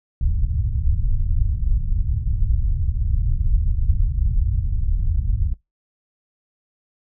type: low-pass noise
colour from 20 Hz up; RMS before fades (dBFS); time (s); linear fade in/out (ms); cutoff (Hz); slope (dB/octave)
pink; -19; 0.21-5.54; 2; 100; 24
effects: noise-tail reverb RT60 0.2 s tail -23 dB re dry